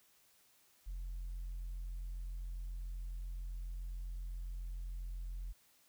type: tone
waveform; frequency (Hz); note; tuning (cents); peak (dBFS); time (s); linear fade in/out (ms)
sine; 43.68; F1; +1; -38; 0.86-5.53; 20
effects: tanh soft clip ceiling -38 dBFS + white hiss -69 dBFS RMS until 5.88 s